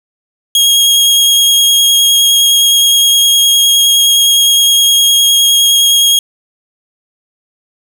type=tone with vibrato; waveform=sawtooth; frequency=3274 Hz; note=G#7; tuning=25 cents flat; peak=-3 dBFS; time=0.55-6.19 s; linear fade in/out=2 ms; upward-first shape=sine; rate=9.7 Hz; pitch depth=10 cents each way; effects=none